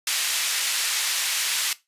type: band-pass noise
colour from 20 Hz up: pink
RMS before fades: -25 dBFS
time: 0.07-1.73 s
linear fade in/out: 2 ms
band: 2300 to 12000 Hz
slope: 12 dB/octave
effects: noise-tail reverb RT60 0.2 s tail -17 dB re dry + resampled to 32000 Hz